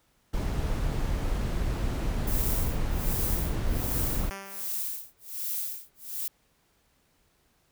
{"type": "noise", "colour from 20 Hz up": "brown", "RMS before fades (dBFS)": -28, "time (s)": [0.33, 4.3], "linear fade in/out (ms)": 10}
{"type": "noise with tremolo", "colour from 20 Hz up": "violet", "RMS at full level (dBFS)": -31, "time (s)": [2.27, 6.28], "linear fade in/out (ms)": 5, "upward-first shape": "sine", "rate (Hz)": 1.3, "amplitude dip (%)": 100}
{"type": "tone with exponential decay", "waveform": "5% pulse", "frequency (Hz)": 196, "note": "G3", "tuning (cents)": 0, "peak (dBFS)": -23, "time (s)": [4.31, 5.1], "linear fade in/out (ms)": 0, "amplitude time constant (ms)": 170}
{"effects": ["pink hiss -68 dBFS RMS until 7.71 s"]}